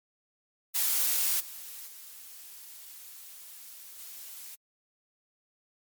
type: noise with level steps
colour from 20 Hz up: blue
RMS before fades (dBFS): -27 / -43 / -47 / -44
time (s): 0.74-4.56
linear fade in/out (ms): 20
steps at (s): 1.39 / 1.86 / 3.98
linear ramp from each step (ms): 20
effects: MP3 96 kbps